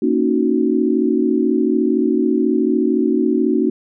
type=chord; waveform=sine; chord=D# minor seventh; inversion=second; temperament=equal; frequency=233.1 / 277.2 / 311.1 / 370 Hz; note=A#3 / C#4 / D#4 / F#4; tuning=0 / 0 / 0 / 0 cents; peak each=-19 dBFS; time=0.02-3.7 s; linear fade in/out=5 ms; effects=none